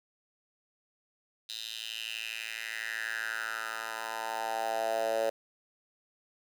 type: tone with high-pass filter sweep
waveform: 10% pulse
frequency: 112.1 Hz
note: A2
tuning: 33 cents sharp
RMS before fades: -35 dBFS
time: 1.49-5.3 s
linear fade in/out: 5 ms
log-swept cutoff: 3800 to 550 Hz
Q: 4.7
effects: none